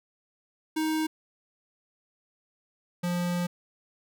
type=tone pair in turn; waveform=square; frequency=314 / 175.88 Hz; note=D#4 / F3; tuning=+16 / +13 cents; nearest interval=minor seventh; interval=1003 cents; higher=first; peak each=-26 / -27 dBFS; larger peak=first; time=0.76-1.07 / 3.03-3.47 s; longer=second; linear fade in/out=10 ms; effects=none